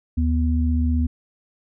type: tone pair together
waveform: sine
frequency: 76.3 / 244.4 Hz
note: D#2 / B3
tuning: -33 / -18 cents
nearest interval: octave + minor sixth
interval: 2015 cents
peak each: -18 / -23 dBFS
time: 0.17-1.07 s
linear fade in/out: 10 ms
effects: none